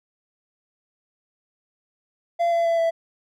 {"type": "tone with pitch steps", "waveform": "triangle", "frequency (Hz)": [684, 676.9, 669.9, 663], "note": ["F5", "E5", "E5", "E5"], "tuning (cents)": [-36, 46, 28, 10], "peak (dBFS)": -16, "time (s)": [2.39, 2.91], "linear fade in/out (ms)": 20, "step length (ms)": 130, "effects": []}